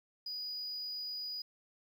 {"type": "tone", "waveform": "sine", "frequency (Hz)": 4926, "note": "D#8", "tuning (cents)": -18, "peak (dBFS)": -36, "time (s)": [0.26, 1.42], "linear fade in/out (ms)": 5, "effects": ["tanh soft clip ceiling -36 dBFS", "11-bit"]}